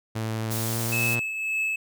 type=tone with pitch glide; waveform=sawtooth; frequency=111 to 118.28 Hz; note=A2 to A#2; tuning=+16 to +26 cents; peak=-23 dBFS; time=0.15-1.2 s; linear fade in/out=10 ms; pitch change=+110 cents; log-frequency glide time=0.49-1.07 s
type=high-pass noise; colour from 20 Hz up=white; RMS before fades=-32 dBFS; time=0.5-1.16 s; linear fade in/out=20 ms; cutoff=4000 Hz; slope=12 dB/octave
type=tone with tremolo; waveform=triangle; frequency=2601 Hz; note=E7; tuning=24 cents flat; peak=-21 dBFS; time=0.92-1.76 s; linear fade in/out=5 ms; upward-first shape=triangle; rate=1.8 Hz; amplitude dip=55%
effects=none